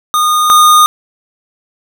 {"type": "tone pair in turn", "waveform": "square", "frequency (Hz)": [1227, 1227], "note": ["D#6", "D#6"], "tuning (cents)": [-25, -25], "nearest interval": "unison", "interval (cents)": 0, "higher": "neither", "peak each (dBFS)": [-9, -4], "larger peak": "second", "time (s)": [[0.14, 0.5], [0.5, 0.86]], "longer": "neither", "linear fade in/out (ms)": 0, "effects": []}